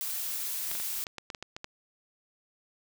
blue noise, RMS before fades -34 dBFS, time 0.01-1.04 s, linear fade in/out 0 ms
clicks, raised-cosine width 0.2 ms, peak -21 dBFS, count 10, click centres 0.714 / 0.752 / 0.8 / 1.068 / 1.183 / 1.302 / 1.348 / 1.426 / 1.565 / 1.644 s
effects none

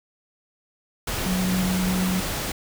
sine tone in noise, 184.8 Hz, F#3, 2 cents flat, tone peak -21 dBFS, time 1.26-2.2 s, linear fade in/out 5 ms, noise pink, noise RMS -28 dBFS, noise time 1.07-2.52 s, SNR +4 dB, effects none

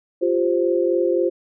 sine chord, F suspended second, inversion none, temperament just, 349.2 / 392.9 / 523.8 Hz, F4 / G4 / C5, 0 / +4 / +2 cents, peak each -19 / -23 / -21 dBFS, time 0.21-1.3 s, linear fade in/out 20 ms, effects none

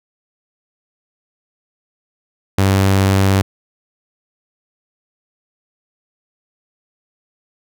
sawtooth tone, 97 Hz, G2, 18 cents flat, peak -7 dBFS, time 2.58-3.42 s, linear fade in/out 5 ms, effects none

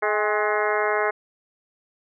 harmonic tone with a mistuned harmonic, 211.6 Hz, G#3, 33 cents sharp, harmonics 2 / 3 / 4 / 5 / 6 / 7 / 8 / 9 / 10, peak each -25 / -27 / -28 / -29 / -30 / -30 / -31 / -32 / -32 dBFS, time 0.02-1.11 s, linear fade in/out 10 ms, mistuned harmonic 4, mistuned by -46 cents, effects none

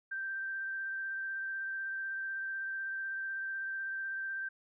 sine tone with vibrato, 1568 Hz, G6, in tune, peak -35 dBFS, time 0.11-4.49 s, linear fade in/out 10 ms, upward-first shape sine, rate 16 Hz, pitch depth 11 cents each way, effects none

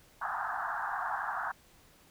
pink band-pass noise, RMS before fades -35 dBFS, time 0.21-1.52 s, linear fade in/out 10 ms, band 710 to 1700 Hz, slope 96 dB/octave, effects pink hiss -61 dBFS RMS until 2.1 s

